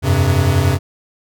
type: chord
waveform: square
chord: F suspended second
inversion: none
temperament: equal with one note detuned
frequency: 87.31 / 98 / 132.95 Hz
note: F2 / G2 / C3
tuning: 0 / 0 / +28 cents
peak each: -17 dBFS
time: 0.02-0.79 s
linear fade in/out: 50 ms
effects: none